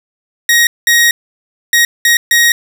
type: tone bursts at uneven times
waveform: sawtooth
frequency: 1883 Hz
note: A#6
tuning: 17 cents sharp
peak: -3 dBFS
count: 5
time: 0.49-0.67 / 0.87-1.11 / 1.73-1.85 / 2.05-2.17 / 2.31-2.52 s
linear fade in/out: 2 ms
effects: none